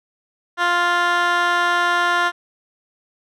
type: tone with band-pass filter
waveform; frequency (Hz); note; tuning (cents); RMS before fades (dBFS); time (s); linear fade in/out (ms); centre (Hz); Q
15% pulse; 349.8; F4; +3; -18; 0.57-2.32; 50; 1700; 1.4
effects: none